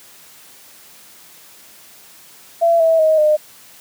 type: tone with pitch steps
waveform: sine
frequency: 674 / 651.4 / 629.6 / 608.5 Hz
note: E5 / E5 / D#5 / D#5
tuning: +38 / -21 / +20 / -39 cents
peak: -10 dBFS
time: 2.61-3.37 s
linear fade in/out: 20 ms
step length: 190 ms
effects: white hiss -44 dBFS RMS until 3.8 s + high-pass 100 Hz 12 dB/octave